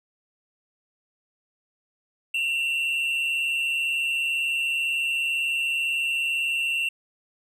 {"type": "tone pair together", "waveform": "triangle", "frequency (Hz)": [2709, 2849], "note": ["E7", "F7"], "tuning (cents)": [47, 34], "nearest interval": "minor second", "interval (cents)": 87, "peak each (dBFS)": [-22, -29], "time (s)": [2.34, 6.89], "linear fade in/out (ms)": 5, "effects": []}